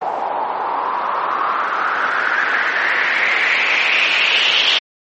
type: noise with low-pass filter sweep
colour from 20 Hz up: white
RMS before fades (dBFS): -17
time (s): 0.01-4.79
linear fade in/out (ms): 10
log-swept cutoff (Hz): 780 to 3200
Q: 5
effects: high-pass 400 Hz 12 dB/octave + MP3 32 kbps